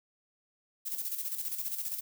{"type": "noise with tremolo", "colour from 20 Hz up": "violet", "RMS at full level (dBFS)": -34, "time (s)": [0.85, 2.01], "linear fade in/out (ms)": 20, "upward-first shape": "square", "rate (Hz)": 15, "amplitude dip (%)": 55, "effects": []}